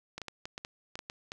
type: clicks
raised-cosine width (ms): 0.2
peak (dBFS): -22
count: 10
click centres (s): 0.18 / 0.217 / 0.283 / 0.455 / 0.579 / 0.649 / 0.955 / 0.991 / 1.099 / 1.319
effects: none